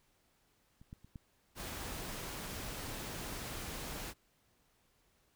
clicks, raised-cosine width 5 ms, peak -44 / -35 / -43 / -34 dBFS, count 4, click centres 0.815 / 0.929 / 1.046 / 1.158 s
pink noise, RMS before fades -43 dBFS, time 1.55-4.14 s, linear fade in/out 50 ms
effects pink hiss -73 dBFS RMS until 5.35 s

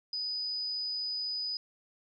sine tone, 4978 Hz, D#8, in tune, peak -32 dBFS, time 0.13-1.57 s, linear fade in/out 2 ms, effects none

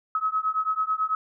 sine beating tone pair, 1277 / 1286.1 Hz, D#6 / E6, +45 / -43 cents, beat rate 9.1 Hz, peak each -26 dBFS, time 0.15-1.15 s, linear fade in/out 2 ms, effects none

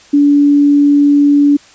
sine tone, 287.6 Hz, D4, 36 cents flat, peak -5 dBFS, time 0.13-1.57 s, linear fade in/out 10 ms, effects white hiss -42 dBFS RMS until 1.74 s + resampled to 16000 Hz

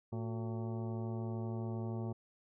harmonic tone with a mistuned harmonic, 112.8 Hz, A2, 44 cents sharp, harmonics 1 / 2 / 3 / 4 / 5 / 6 / 7 / 8 / 10, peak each -38 / -42 / -45 / -52 / -53 / -53 / -55 / -56 / -60 dBFS, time 0.12-2.13 s, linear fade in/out 10 ms, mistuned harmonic 3, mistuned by +110 cents, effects none

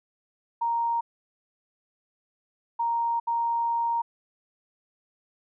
sine tone bursts at uneven times, 932.3 Hz, A#5, in tune, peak -23 dBFS, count 3, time 0.61-1.01 / 2.79-3.2 / 3.27-4.02 s, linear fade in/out 10 ms, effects none

